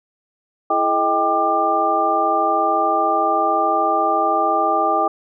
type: tone cluster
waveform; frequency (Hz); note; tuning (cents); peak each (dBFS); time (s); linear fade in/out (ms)
sine; 333.2 / 426.9 / 630 / 789 / 1192; E4 / G#4 / D#5 / G5 / D6; +19 / +48 / +21 / +11 / +25; -25 / -26 / -22 / -19 / -19; 0.7-5.08; 5
effects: none